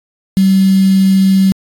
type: tone with quantisation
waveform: sine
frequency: 191.8 Hz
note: G3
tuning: 37 cents flat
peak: -6 dBFS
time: 0.37-1.52 s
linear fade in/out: 0 ms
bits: 4
effects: AAC 64 kbps